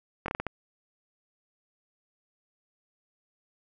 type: slowing click train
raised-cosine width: 0.5 ms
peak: -16 dBFS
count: 6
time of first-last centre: 0.26-0.467 s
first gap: 22 ms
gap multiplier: 1.32
effects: none